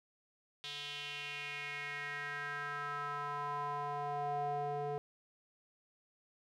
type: tone with band-pass filter sweep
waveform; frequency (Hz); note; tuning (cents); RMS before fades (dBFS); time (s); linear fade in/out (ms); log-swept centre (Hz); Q
square; 144.9; D3; -23; -40; 0.64-4.98; 0; 3500 to 570; 3.9
effects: none